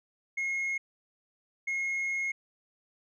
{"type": "tone pair in turn", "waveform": "sine", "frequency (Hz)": [2158, 2158], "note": ["C#7", "C#7"], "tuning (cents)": [-47, -47], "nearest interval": "unison", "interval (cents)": 0, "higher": "neither", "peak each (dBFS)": -26, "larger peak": "neither", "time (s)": [[0.37, 0.78], [1.67, 2.32]], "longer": "second", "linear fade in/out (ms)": 10, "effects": ["tanh soft clip ceiling -28 dBFS"]}